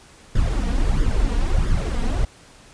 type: noise with flanger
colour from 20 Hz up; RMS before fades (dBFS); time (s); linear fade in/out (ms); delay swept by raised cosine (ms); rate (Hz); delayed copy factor
brown; -19; 0.35-2.25; 5; 0.58 to 4.28; 1.5; +0.7
effects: pink hiss -48 dBFS RMS until 2.73 s + resampled to 22050 Hz